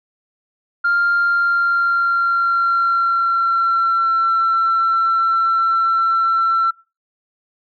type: tone with pitch glide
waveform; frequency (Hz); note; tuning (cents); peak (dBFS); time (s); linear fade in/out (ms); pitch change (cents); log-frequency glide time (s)
sine; 1396.9 to 1346.2; F6 to E6; 0 to +36; -12; 0.84-6.71; 10; -64; 1.15-4.38
effects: noise-tail reverb RT60 0.3 s tail -23 dB re dry + tanh soft clip ceiling -10 dBFS